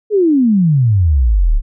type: exponential sweep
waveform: sine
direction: down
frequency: 438.3 to 32.11 Hz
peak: -8 dBFS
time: 0.1-1.62 s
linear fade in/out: 50 ms
effects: none